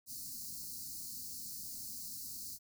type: band-stop noise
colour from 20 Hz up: white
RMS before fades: -45 dBFS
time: 0.06-2.59 s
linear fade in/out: 50 ms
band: 300 to 4200 Hz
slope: 96 dB/octave
effects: none